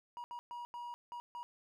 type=tone bursts at uneven times; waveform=triangle; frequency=959 Hz; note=A#5; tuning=49 cents sharp; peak=-40 dBFS; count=6; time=0.17-0.24 / 0.31-0.39 / 0.51-0.65 / 0.74-0.94 / 1.12-1.2 / 1.35-1.43 s; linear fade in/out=0 ms; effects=none